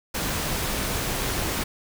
pink noise, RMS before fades -27 dBFS, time 0.14-1.64 s, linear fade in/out 10 ms, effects none

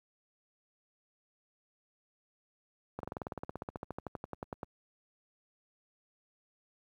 slowing click train, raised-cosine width 1 ms, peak -24 dBFS, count 25, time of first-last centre 2.99-4.631 s, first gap 42 ms, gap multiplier 1.04, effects high-pass 60 Hz 12 dB/octave + 11-bit

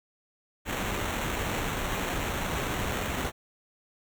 pink noise with sample-and-hold, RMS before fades -31 dBFS, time 0.65-3.32 s, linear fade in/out 50 ms, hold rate 4900 Hz, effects none

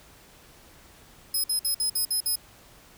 5% pulse tone bursts, 5100 Hz, D#8, 42 cents sharp, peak -18 dBFS, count 7, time 1.34-2.358 s, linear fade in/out 5 ms, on 100 ms, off 53 ms, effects pink hiss -53 dBFS RMS until 2.97 s

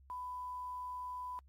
sine tone with quantisation, 997 Hz, B5, 16 cents sharp, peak -40 dBFS, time 0.1-1.39 s, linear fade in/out 0 ms, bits 11, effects added 67 Hz sine -59 dBFS peak until 1.48 s + AAC 48 kbps

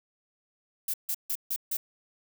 violet noise bursts, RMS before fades -30 dBFS, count 5, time 0.88-1.77 s, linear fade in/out 5 ms, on 58 ms, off 150 ms, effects none

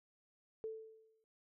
sine tone with exponential decay, 441.6 Hz, A4, 6 cents sharp, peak -38 dBFS, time 0.64-1.24 s, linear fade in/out 0 ms, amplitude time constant 130 ms, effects none

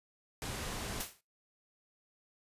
pink low-pass noise, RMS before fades -40 dBFS, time 0.42-1.01 s, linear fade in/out 0 ms, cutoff 12000 Hz, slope 24 dB/octave
white noise with exponential decay, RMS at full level -34 dBFS, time 1-1.21 s, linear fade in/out 5 ms, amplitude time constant 45 ms
effects noise-tail reverb RT60 0.2 s tail -18 dB re dry + resampled to 32000 Hz

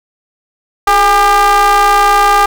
square ring-modulated tone, 196 Hz, G3, in tune, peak -4 dBFS, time 0.87-2.46 s, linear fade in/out 5 ms, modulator 1010 Hz, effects none

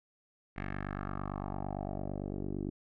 10% pulse tone with low-pass filter sweep, 48.87 Hz, G1, 5 cents flat, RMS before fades -38 dBFS, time 0.56-2.7 s, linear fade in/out 10 ms, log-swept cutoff 2100 to 340 Hz, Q 3.1, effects none

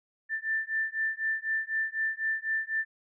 sine beating tone pair, 1773 / 1777 Hz, A6 / A6, +13 / +17 cents, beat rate 4 Hz, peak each -31 dBFS, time 0.29-2.85 s, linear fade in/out 50 ms, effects none

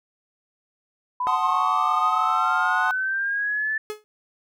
sine linear sweep, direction up, 987.8 to 1760 Hz, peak -22 dBFS, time 1.2-3.78 s, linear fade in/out 5 ms
triangle chord, F# diminished seventh, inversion none, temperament equal, 740 / 880 / 1046.5 / 1244.5 Hz, F#5 / A5 / C6 / Eb6, 0 / 0 / 0 / 0 cents, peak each -25 dBFS, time 1.27-2.91 s, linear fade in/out 0 ms
45% pulse tone with exponential decay, 424.5 Hz, G#4, 38 cents sharp, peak -25 dBFS, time 3.9-4.04 s, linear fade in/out 0 ms, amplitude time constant 30 ms
effects none

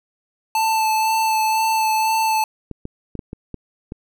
square tone with vibrato, 880 Hz, A5, in tune, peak -17 dBFS, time 0.55-2.44 s, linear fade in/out 2 ms, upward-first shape sine, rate 2 Hz, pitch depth 15 cents each way
clicks, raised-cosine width 3 ms, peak -17 dBFS, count 7, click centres 2.713 / 2.854 / 3.153 / 3.192 / 3.331 / 3.543 / 3.921 s
effects none

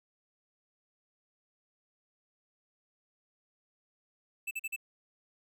square tone bursts, 2637 Hz, E7, in tune, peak -34 dBFS, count 4, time 4.47-4.763 s, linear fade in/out 10 ms, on 41 ms, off 43 ms, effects none

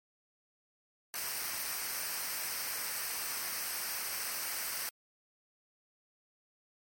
white noise with comb filter, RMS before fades -37 dBFS, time 1.14-4.89 s, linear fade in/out 0 ms, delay 0.28 ms, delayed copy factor -0.6, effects MP3 64 kbps

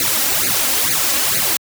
white noise with flanger, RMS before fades -17 dBFS, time 0-1.57 s, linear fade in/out 2 ms, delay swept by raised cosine 0.45 to 3.75 ms, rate 2.2 Hz, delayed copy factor +0.9, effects high-pass 80 Hz 12 dB/octave

